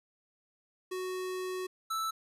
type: tone pair in turn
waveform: square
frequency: 370 / 1318.5 Hz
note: F#4 / E6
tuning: 0 / 0 cents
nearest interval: octave + minor seventh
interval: 2200 cents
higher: second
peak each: -35 / -32 dBFS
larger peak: second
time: 0.91-1.67 / 1.9-2.11 s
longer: first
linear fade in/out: 10 ms
effects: resampled to 32000 Hz + 12-bit